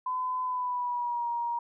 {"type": "tone with pitch glide", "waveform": "sine", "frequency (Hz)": [1013, 945.2], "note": ["B5", "A#5"], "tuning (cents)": [44, 24], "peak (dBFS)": -28, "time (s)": [0.06, 1.59], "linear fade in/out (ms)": 5, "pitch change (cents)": -120, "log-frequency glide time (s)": [0.43, 1.28], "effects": []}